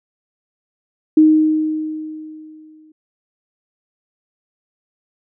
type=tone with exponential decay; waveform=sine; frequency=311.1 Hz; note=D#4; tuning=in tune; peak=-5 dBFS; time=1.17-2.92 s; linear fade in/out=5 ms; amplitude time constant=380 ms; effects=none